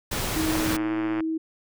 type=noise; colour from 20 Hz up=pink; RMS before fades=-28 dBFS; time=0.11-0.77 s; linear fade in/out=10 ms
type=tone with pitch glide; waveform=sine; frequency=316.5 to 320.7 Hz; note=D#4 to E4; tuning=+30 to -48 cents; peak=-24 dBFS; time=0.36-1.38 s; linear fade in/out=10 ms; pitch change=+22 cents; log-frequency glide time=0.84-0.91 s
type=click train; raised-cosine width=0.5 ms; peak=-18 dBFS; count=80; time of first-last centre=0.5-1.205 s; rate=112 Hz
effects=none